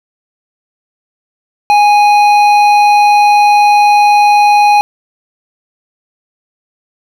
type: tone with hard clipping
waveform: triangle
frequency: 828 Hz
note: G#5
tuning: 5 cents flat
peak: -6 dBFS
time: 1.7-4.81 s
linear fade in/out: 0 ms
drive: 13 dB
effects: none